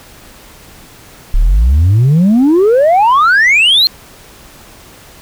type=exponential sweep; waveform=sine; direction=up; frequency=33.14 to 4300 Hz; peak=-3 dBFS; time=1.34-3.87 s; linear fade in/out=0 ms; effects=tanh soft clip ceiling -4 dBFS + pink hiss -38 dBFS RMS until 5.21 s